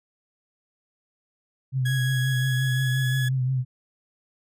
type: tone with vibrato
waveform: sine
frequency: 129.4 Hz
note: C3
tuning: 19 cents flat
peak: -21 dBFS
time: 1.72-3.65 s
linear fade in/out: 50 ms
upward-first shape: triangle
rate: 5.7 Hz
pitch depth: 54 cents each way
type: tone with pitch glide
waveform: 30% pulse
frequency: 1661.2 to 1688.3 Hz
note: G#6 to G#6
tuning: 0 to +28 cents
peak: -26 dBFS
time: 1.85-3.29 s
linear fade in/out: 10 ms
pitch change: +28 cents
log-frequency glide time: 2.01-3.14 s
effects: none